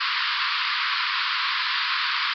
pink band-pass noise, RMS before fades -25 dBFS, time 0-2.34 s, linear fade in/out 10 ms, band 1000 to 4900 Hz, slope 96 dB/octave, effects none

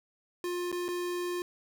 square tone with dropouts, 353.8 Hz, F4, 23 cents sharp, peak -32 dBFS, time 0.44-1.42 s, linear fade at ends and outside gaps 1 ms, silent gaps 0.717-0.726 / 0.882-0.887 s, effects none

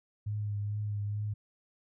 sine tone with vibrato, 103.83 Hz, G#2, in tune, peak -31 dBFS, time 0.26-1.34 s, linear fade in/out 10 ms, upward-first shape triangle, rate 2.3 Hz, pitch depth 29 cents each way, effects none

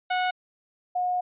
sawtooth / sine tone pair in turn, 733 / 723.3 Hz, F#5 / F#5, -16 / -39 cents, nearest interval unison, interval 23 cents, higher first, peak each -19 / -23 dBFS, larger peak first, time 0.1-0.31 / 0.95-1.21 s, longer second, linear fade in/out 10 ms, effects resampled to 8000 Hz

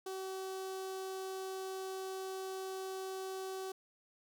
sawtooth tone with notch filter, 380.1 Hz, F#4, 47 cents sharp, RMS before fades -42 dBFS, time 0.06-3.72 s, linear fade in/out 5 ms, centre 2100 Hz, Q 1.2, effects none

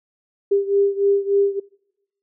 sine beating tone pair, 398.2 / 401.6 Hz, G4 / G4, +27 / +42 cents, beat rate 3.4 Hz, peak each -17 / -20 dBFS, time 0.51-1.6 s, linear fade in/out 10 ms, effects noise-tail reverb RT60 0.9 s tail -25 dB re dry

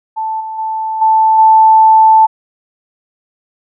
sine tone with level steps, 880 Hz, A5, in tune, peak -15 / -20 / -15 / -6 / -3 dBFS, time 0.16-2.27 s, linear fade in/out 20 ms, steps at 0.4 / 0.58 / 1.01 / 1.38 s, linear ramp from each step 10 ms, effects none

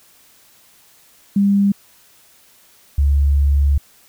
sine tone pair in turn, 200 / 70.71 Hz, G3 / C#2, +35 / +35 cents, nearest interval octave + tritone, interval 1800 cents, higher first, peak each -11 dBFS, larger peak neither, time 1.36-1.72 / 2.98-3.78 s, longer second, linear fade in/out 5 ms, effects white hiss -51 dBFS RMS until 4.08 s

